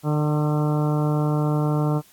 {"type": "harmonic tone with a mistuned harmonic", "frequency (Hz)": 150, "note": "D3", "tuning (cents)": 37, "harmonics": [1, 2, 3, 4, 5, 6, 7, 8, 9], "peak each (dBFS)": [-20, -26, -30, -32, -34, -36, -37, -38, -39], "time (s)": [0.03, 2.02], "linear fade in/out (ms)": 50, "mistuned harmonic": 7, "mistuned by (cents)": 21, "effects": ["white hiss -54 dBFS RMS until 2.12 s", "AAC 64 kbps"]}